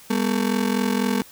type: ring-modulated tone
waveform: 35% pulse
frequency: 223.9 Hz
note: A3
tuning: 30 cents sharp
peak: -15 dBFS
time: 0.1-1.22 s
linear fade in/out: 0 ms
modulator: 22 Hz
effects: white hiss -47 dBFS RMS until 1.31 s